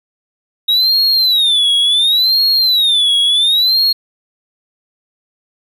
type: tone with vibrato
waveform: triangle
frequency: 3776 Hz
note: A#7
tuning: 22 cents sharp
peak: -8 dBFS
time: 0.68-3.93 s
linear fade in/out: 10 ms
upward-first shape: sine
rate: 0.7 Hz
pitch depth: 220 cents each way
effects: 8-bit